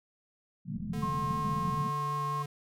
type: band-pass noise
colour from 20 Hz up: white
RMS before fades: -36 dBFS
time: 0.65-1.92 s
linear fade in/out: 50 ms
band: 120 to 230 Hz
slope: 96 dB/octave
type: click train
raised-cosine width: 5 ms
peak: -34 dBFS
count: 46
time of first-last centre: 0.76-1.79 s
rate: 43.7 Hz
type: tone with vibrato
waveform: square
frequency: 145.5 Hz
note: D3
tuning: 16 cents flat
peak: -36 dBFS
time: 0.93-2.46 s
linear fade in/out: 5 ms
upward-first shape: sine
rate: 5.1 Hz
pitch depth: 8 cents each way
type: tone with pitch glide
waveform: sine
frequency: 1067 to 1074.4 Hz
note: C6 to C6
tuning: +34 to +46 cents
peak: -31 dBFS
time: 1.02-2.43 s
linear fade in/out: 10 ms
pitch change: +12 cents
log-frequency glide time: 1.22-2.18 s
effects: none